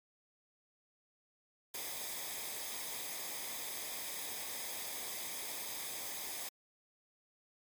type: noise with comb filter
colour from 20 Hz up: white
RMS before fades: -42 dBFS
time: 1.74-6.49 s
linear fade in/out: 5 ms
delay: 0.7 ms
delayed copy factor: -0.6
effects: MP3 96 kbps